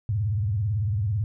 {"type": "tone with vibrato", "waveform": "sine", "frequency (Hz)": 103.4, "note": "G#2", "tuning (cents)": -7, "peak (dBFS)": -22, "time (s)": [0.09, 1.24], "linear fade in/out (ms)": 0, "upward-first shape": "triangle", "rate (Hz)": 18, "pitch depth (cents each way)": 260, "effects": []}